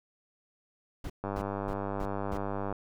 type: noise bursts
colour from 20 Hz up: brown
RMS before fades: -37 dBFS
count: 5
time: 1.04-2.375 s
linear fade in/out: 5 ms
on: 59 ms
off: 260 ms
type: click train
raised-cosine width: 1 ms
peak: -20 dBFS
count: 149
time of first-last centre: 1.24-2.726 s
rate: 99.6 Hz
effects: none